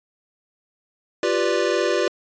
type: chord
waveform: square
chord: G dominant seventh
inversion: third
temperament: equal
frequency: 349.2 / 392 / 493.9 / 587.3 Hz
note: F4 / G4 / B4 / D5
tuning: 0 / 0 / 0 / 0 cents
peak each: -25 dBFS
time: 1.23-2.08 s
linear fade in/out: 2 ms
effects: resampled to 16000 Hz